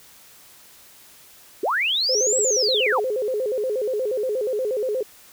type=linear two-way sweep; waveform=sine; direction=up then down; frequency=314.2 to 7920 to 628 Hz; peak=-19 dBFS; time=1.63-3 s; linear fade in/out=5 ms; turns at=2.39 s
type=tone with vibrato; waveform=sine; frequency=466.2 Hz; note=A#4; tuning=in tune; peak=-21 dBFS; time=2.09-5.03 s; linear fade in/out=5 ms; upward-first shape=square; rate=8.4 Hz; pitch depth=180 cents each way
effects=white hiss -49 dBFS RMS until 5.32 s